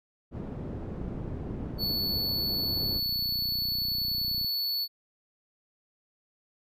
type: low-pass noise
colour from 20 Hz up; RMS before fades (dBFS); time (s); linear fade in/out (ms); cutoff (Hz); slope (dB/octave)
white; -37; 0.31-3.01; 50; 260; 12
type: click train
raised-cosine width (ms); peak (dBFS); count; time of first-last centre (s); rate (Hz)
5; -29; 113; 0.75-4.446; 30.3
type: tone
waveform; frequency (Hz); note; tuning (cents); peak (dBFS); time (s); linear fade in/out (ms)
square; 4435; C#8; 0; -28; 1.78-4.88; 50
effects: none